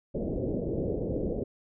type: low-pass noise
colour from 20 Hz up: white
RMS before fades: -31 dBFS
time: 0.14-1.44 s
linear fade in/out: 10 ms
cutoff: 550 Hz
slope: 48 dB/octave
effects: none